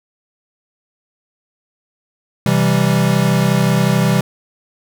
square chord, C major, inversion none, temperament equal, 130.81 / 164.81 / 196 Hz, C3 / E3 / G3, 0 / 0 / 0 cents, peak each -17 dBFS, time 2.46-4.21 s, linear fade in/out 2 ms, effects none

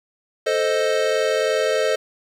square chord, A diminished, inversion none, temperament equal, 440 / 523.3 / 622.3 Hz, A4 / C5 / Eb5, 0 / 0 / 0 cents, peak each -23 dBFS, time 0.46-1.96 s, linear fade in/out 10 ms, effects low-pass 7000 Hz 12 dB/octave + 8-bit

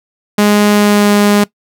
sawtooth tone with pitch glide, 207.4 to 205.5 Hz, G#3 to G#3, -2 to -18 cents, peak -3 dBFS, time 0.38-1.44 s, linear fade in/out 5 ms, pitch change -16 cents, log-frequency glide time 0.71-1.11 s, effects noise-tail reverb RT60 0.1 s tail -20 dB re dry

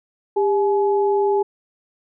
sine tone pair together, 400.6 / 848.2 Hz, G4 / G#5, +38 / +36 cents, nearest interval octave + minor second, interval 1298 cents, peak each -16 / -22 dBFS, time 0.36-1.43 s, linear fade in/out 10 ms, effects none

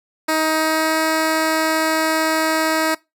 10% pulse tone with pitch glide, 315 to 317.7 Hz, D#4 to D#4, +21 to +36 cents, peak -8 dBFS, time 0.28-2.95 s, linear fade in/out 10 ms, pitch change +15 cents, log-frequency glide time 0.49-0.99 s, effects noise-tail reverb RT60 0.2 s tail -21 dB re dry

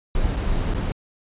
brown noise with dropouts, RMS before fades -22 dBFS, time 0.15-0.92 s, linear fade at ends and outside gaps 1 ms, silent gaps 0.363-0.367 / 0.738-0.747 s, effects resampled to 8000 Hz

